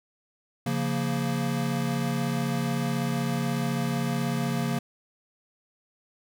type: chord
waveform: square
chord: Bb minor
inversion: first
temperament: equal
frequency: 138.59 / 174.61 / 233.1 Hz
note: Db3 / F3 / Bb3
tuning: 0 / 0 / 0 cents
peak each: -30 / -32 / -30 dBFS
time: 0.66-4.79 s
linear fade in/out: 5 ms
effects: none